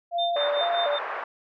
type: tone with vibrato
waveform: sine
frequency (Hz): 633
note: D#5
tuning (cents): +30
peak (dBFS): -23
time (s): 0.11-0.99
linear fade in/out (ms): 50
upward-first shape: square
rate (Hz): 2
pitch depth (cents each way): 150
type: tone with tremolo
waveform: sine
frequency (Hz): 3600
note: A7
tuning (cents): +39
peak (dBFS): -25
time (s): 0.18-0.99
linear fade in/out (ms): 10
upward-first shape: triangle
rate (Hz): 5.2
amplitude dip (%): 100
type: band-pass noise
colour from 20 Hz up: white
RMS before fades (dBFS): -32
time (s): 0.36-1.24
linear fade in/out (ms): 5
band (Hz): 530 to 1600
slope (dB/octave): 24
effects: none